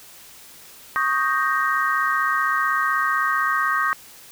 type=chord; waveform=sine; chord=Eb dominant seventh; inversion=third; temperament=equal; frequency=1108.7 / 1244.5 / 1568 / 1864.7 Hz; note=Db6 / Eb6 / G6 / Bb6; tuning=0 / 0 / 0 / 0 cents; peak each=-24 / -23 / -24 / -25 dBFS; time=0.96-3.93 s; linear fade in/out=0 ms; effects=white hiss -45 dBFS RMS until 4.31 s